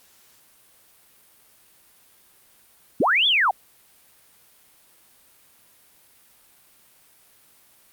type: linear two-way sweep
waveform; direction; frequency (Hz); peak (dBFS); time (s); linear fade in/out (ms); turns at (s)
sine; up then down; 154 to 3543 to 678; -16; 3-3.51; 5; 3.27
effects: white hiss -56 dBFS RMS until 7.92 s + Opus 48 kbps